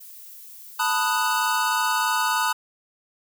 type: noise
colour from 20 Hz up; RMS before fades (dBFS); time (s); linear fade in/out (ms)
violet; -43; 0-1.58; 10
type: chord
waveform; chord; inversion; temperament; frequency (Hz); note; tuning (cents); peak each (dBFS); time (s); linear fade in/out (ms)
square; B dominant seventh; third; equal with one note detuned; 884.6 / 987.8 / 1244.5 / 1480; A5 / B5 / D#6 / F#6; +9 / 0 / 0 / 0; -27; 0.79-2.53; 10
effects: none